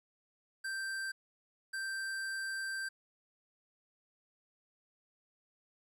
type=tone bursts at uneven times; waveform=square; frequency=1568 Hz; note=G6; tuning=in tune; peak=-37 dBFS; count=2; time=0.64-1.12 / 1.73-2.89 s; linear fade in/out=10 ms; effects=low-pass 12000 Hz 12 dB/octave + 12-bit